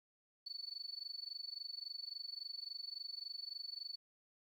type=tone with amplitude modulation; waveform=sine; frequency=4462 Hz; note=C#8; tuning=11 cents sharp; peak=-40 dBFS; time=0.46-3.96 s; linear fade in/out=10 ms; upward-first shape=sine; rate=23.6 Hz; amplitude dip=95%; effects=12-bit